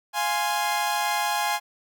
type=chord; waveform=sawtooth; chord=F minor; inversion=none; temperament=equal; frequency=698.5 / 830.6 / 1046.5 Hz; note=F5 / Ab5 / C6; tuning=0 / 0 / 0 cents; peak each=-27 / -21 / -26 dBFS; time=0.13-1.6 s; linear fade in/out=50 ms; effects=none